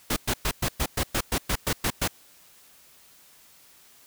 pink noise bursts, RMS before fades -25 dBFS, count 12, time 0.1-2.078 s, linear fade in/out 5 ms, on 64 ms, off 110 ms, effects white hiss -55 dBFS RMS until 4.06 s

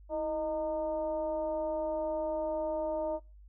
sine tone with frequency modulation, 620 Hz, D#5, 6 cents flat, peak -30 dBFS, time 0.09-3.2 s, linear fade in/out 50 ms, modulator 296 Hz, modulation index 0.72, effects noise-tail reverb RT60 0.3 s tail -25 dB re dry + added 50 Hz sine -51 dBFS peak until 3.48 s

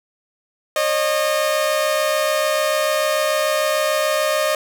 sawtooth tone pair together, 545.2 / 612 Hz, C#5 / D#5, -29 / -29 cents, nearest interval major second, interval 200 cents, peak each -19 / -14 dBFS, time 0.76-4.55 s, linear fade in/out 2 ms, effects none

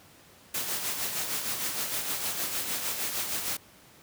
white noise with tremolo, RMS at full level -30 dBFS, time 0.54-3.57 s, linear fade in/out 5 ms, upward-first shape sine, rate 6.5 Hz, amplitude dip 45%, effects pink hiss -55 dBFS RMS until 4.02 s + high-pass 80 Hz 12 dB/octave

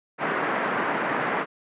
white band-pass noise, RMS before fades -26 dBFS, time 0.18-1.46 s, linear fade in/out 50 ms, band 170 to 1800 Hz, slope 24 dB/octave, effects resampled to 8000 Hz

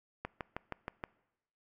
click train, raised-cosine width 0.5 ms, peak -22 dBFS, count 6, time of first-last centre 0.25-1.039 s, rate 6.34 Hz, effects noise-tail reverb RT60 0.9 s tail -22 dB re dry

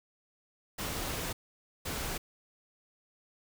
pink noise bursts at uneven times, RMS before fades -36 dBFS, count 2, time 0.78-1.33 / 1.85-2.18 s, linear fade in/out 10 ms, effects none

